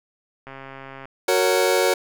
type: click train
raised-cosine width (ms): 0.5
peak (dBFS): -23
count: 80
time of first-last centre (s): 0.47-1.055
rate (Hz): 135
type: chord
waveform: sawtooth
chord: F# major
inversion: none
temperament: just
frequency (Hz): 370 / 462.5 / 555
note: F#4 / A#4 / C#5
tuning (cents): 0 / -14 / +2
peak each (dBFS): -17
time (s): 1.28-1.94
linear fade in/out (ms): 5
effects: none